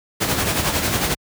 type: noise with tremolo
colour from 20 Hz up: pink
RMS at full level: -18 dBFS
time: 0.2-1.15 s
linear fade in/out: 20 ms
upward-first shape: sine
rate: 11 Hz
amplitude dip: 50%
effects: high-pass 60 Hz 12 dB/octave